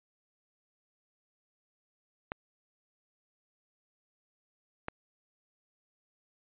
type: clicks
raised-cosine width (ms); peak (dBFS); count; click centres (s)
0.5; -19; 2; 2.319 / 4.884
effects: resampled to 8000 Hz